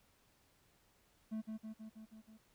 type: tone with echo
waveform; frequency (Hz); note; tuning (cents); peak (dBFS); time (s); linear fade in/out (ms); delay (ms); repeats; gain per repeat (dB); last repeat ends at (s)
triangle; 218.9; A3; -9; -36; 1.31-1.42; 20; 160; 6; -3; 2.38
effects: pink hiss -72 dBFS RMS until 2.54 s